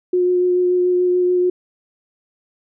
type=tone with vibrato; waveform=sine; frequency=360 Hz; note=F#4; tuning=47 cents flat; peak=-13 dBFS; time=0.13-1.5 s; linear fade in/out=5 ms; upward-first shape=sine; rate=6.9 Hz; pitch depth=11 cents each way; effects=none